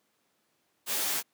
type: noise with comb filter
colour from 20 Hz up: white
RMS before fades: -30 dBFS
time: 0.86-1.23 s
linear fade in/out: 50 ms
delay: 13 ms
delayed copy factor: +0.95
effects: pink hiss -73 dBFS RMS until 1.33 s + high-pass 200 Hz 12 dB/octave